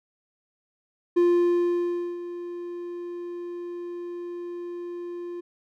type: tone with ADSR envelope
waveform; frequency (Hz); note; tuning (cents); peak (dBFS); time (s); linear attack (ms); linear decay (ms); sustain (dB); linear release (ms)
triangle; 349.2; F4; 0; -14; 1.16-5.41; 13; 1000; -16; 13
effects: none